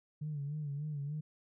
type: tone with vibrato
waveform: sine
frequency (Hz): 146.83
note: D3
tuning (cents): 0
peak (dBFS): -35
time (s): 0.21-1.21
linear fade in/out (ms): 10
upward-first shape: sine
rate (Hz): 3.4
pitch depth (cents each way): 77
effects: tanh soft clip ceiling -31 dBFS